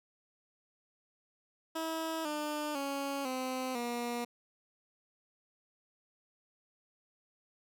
15% pulse tone with pitch steps, 323.1 / 299.7 / 278 / 257.9 / 239.3 Hz, E4 / D4 / C#4 / C4 / A#3, -35 / +35 / +5 / -25 / +46 cents, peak -28 dBFS, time 1.75-4.25 s, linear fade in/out 10 ms, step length 500 ms, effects none

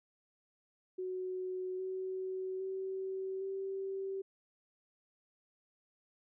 sine tone with pitch steps, 370 / 375.6 / 381.3 / 387.1 Hz, F#4 / F#4 / G4 / G4, 0 / +26 / -48 / -22 cents, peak -36 dBFS, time 0.98-4.22 s, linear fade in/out 10 ms, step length 810 ms, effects none

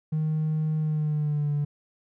triangle tone with pitch glide, 155.56 to 145.98 Hz, D#3 to D3, 0 to -10 cents, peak -20 dBFS, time 0.12-1.65 s, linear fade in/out 10 ms, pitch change -110 cents, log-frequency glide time 0.78-1.53 s, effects tanh soft clip ceiling -19 dBFS

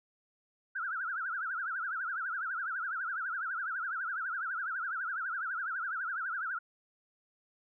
sine tone with vibrato, 1447 Hz, F#6, 39 cents flat, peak -33 dBFS, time 0.75-6.59 s, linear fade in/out 10 ms, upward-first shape triangle, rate 12 Hz, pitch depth 220 cents each way, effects none

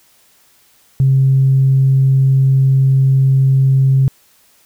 sine tone, 134.1 Hz, C3, 43 cents sharp, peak -7 dBFS, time 1-4.08 s, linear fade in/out 0 ms, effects tanh soft clip ceiling -3 dBFS + white hiss -52 dBFS RMS until 4.65 s

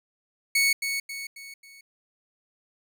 sawtooth tone with echo, 2217 Hz, C#7, in tune, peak -16 dBFS, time 0.55-0.73 s, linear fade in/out 5 ms, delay 270 ms, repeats 4, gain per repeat -7 dB, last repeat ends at 1.81 s, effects none

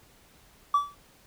triangle tone with exponential decay, 1153 Hz, D6, 32 cents flat, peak -13 dBFS, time 0.74-0.95 s, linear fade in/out 5 ms, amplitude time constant 44 ms, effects tanh soft clip ceiling -15 dBFS + pink hiss -58 dBFS RMS until 1.26 s

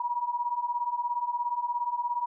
sine beating tone pair, 950 / 967 Hz, A#5 / B5, +33 / -37 cents, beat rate 17 Hz, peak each -32 / -29 dBFS, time 0-2.26 s, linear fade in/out 5 ms, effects none

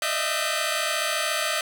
10% pulse tone cluster, 605 / 632 / 669 / 1543 Hz, D#5 / D#5 / E5 / G6, -49 / +27 / +25 / -28 cents, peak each -21 dBFS, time 0.02-1.61 s, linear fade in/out 2 ms, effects none

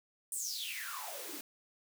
white noise with high-pass filter sweep, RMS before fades -41 dBFS, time 0.32-1.41 s, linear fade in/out 2 ms, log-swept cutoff 9500 to 240 Hz, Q 9.3, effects none

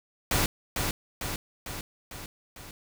pink noise with echo, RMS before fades -25 dBFS, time 0.31-0.46 s, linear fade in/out 2 ms, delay 450 ms, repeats 5, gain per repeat -4 dB, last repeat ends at 2.71 s, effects none

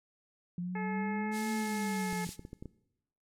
sine exponential two-way sweep, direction up then down, 174.61 to 223.6 to 174.61 Hz, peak -33 dBFS, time 0.58-2.27 s, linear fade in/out 2 ms, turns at 1.51 s
harmonic tone, 430.5 Hz, A4, 38 cents flat, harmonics 1 / 2 / 3 / 4 / 5 / 6, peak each -42 / -40 / -51 / -44 / -44 / -56 dBFS, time 0.75-2.25 s, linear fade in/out 5 ms
pink high-pass noise, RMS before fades -44 dBFS, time 1.31-2.37 s, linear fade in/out 50 ms, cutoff 4500 Hz, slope 12 dB/octave
clicks, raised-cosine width 3 ms, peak -30 dBFS, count 7, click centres 2.129 / 2.291 / 2.394 / 2.451 / 2.531 / 2.625 / 2.657 s
effects noise-tail reverb RT60 0.9 s tail -20 dB re dry + low-pass 11000 Hz 12 dB/octave

